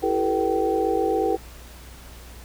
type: tone cluster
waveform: sine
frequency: 333.1 / 389.7 / 435.7 / 483.9 / 771 Hz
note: E4 / G4 / A4 / B4 / G5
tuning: +18 / -10 / -17 / -35 / -29 cents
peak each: -26 / -27 / -25 / -26 / -26 dBFS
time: 0.02-1.37 s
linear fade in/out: 20 ms
effects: added 60 Hz sine -42 dBFS peak until 2.44 s + pink hiss -46 dBFS RMS until 2.44 s